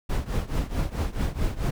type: noise with tremolo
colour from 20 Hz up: brown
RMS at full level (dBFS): -23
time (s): 0.09-1.71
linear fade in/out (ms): 10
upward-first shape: triangle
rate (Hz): 4.6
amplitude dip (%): 90
effects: none